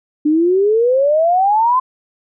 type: exponential sweep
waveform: sine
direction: up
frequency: 293.7 to 1046.5 Hz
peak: -10 dBFS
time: 0.25-1.8 s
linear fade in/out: 10 ms
effects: none